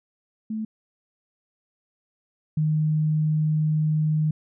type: tone pair in turn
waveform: sine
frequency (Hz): 218.3 / 154.36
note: A3 / D#3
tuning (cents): -13 / -13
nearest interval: tritone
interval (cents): 600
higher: first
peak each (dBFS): -26 / -19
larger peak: second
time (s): 0.5-0.65 / 2.57-4.31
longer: second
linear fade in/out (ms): 5
effects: none